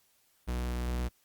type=tone; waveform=45% pulse; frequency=61 Hz; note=B1; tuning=21 cents flat; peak=-30 dBFS; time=0.47-1.09 s; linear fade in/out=20 ms; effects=white hiss -69 dBFS RMS until 1.24 s + Opus 48 kbps